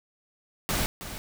pink noise with echo, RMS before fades -27 dBFS, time 0.69-0.86 s, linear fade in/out 0 ms, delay 320 ms, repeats 1, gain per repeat -11 dB, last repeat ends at 1.18 s, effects none

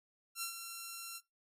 5% pulse tone with ADSR envelope, 1361 Hz, F6, 45 cents flat, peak -24 dBFS, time 0.35-1.21 s, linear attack 71 ms, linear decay 100 ms, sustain -8 dB, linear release 45 ms, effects noise-tail reverb RT60 0.2 s tail -19 dB re dry + AAC 48 kbps

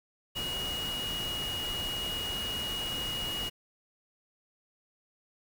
sine tone in noise, 2887 Hz, F#7, 43 cents flat, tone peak -33 dBFS, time 0.35-3.5 s, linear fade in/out 20 ms, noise pink, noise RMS -39 dBFS, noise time 0.35-3.5 s, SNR +3 dB, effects none

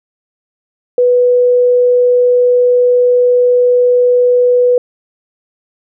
sine tone, 492.8 Hz, B4, 4 cents flat, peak -6 dBFS, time 0.98-4.78 s, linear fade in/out 2 ms, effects none

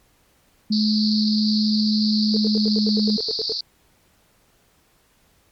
sine tone with pitch glide, 213.7 to 211.4 Hz, G#3 to G#3, +50 to +31 cents, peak -17 dBFS, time 0.7-3.17 s, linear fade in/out 10 ms, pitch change -19 cents, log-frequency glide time 2.21-2.82 s
pink band-pass noise, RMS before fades -26 dBFS, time 0.72-3.61 s, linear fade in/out 5 ms, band 4200 to 4900 Hz, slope 96 dB/octave
sine tone bursts, 440 Hz, A4, in tune, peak -24 dBFS, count 12, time 2.34-3.521 s, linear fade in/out 0 ms, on 26 ms, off 79 ms
effects pink hiss -60 dBFS RMS until 5.51 s + MP3 96 kbps

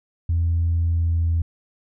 sine tone with pitch glide, 84 to 83.18 Hz, E2 to E2, +33 to +16 cents, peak -16 dBFS, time 0.29-1.42 s, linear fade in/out 5 ms, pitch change -17 cents, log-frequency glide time 0.84-1.3 s, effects tanh soft clip ceiling -14 dBFS

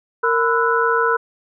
sine tone cluster, 461.5 / 1002 / 1324 / 1471 Hz, A#4 / B5 / E6 / F#6, -17 / +25 / +7 / -11 cents, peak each -19 / -20 / -21 / -20 dBFS, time 0.23-1.17 s, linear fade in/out 10 ms, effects none

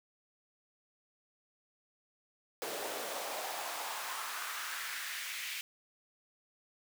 pink noise with high-pass filter sweep, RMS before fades -40 dBFS, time 2.62-5.61 s, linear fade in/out 0 ms, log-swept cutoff 430 to 2400 Hz, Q 2.2, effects none

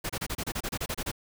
pink noise bursts, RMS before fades -32 dBFS, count 13, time 0.04-1.116 s, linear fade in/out 10 ms, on 56 ms, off 29 ms, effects none

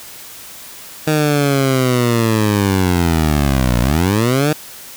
15% pulse linear two-way sweep, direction down then up, 155.56 to 58.1 to 155.56 Hz, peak -6 dBFS, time 1.07-4.53 s, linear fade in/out 5 ms, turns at 3.8 s, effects white hiss -35 dBFS RMS until 4.96 s

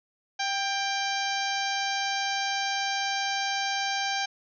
harmonic tone with a mistuned harmonic, 787 Hz, G5, 7 cents sharp, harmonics 1 / 2 / 3 / 4 / 5 / 6 / 7 / 8, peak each -30 / -33 / -35 / -36 / -37 / -38 / -38 / -39 dBFS, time 0.39-4.26 s, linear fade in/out 10 ms, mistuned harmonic 2, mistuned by +23 cents, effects none

